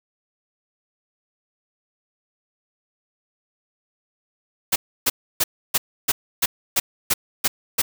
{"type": "noise bursts", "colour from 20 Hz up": "white", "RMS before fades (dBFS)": -18, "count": 10, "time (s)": [4.72, 7.82], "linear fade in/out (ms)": 10, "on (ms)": 40, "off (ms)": 300, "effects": []}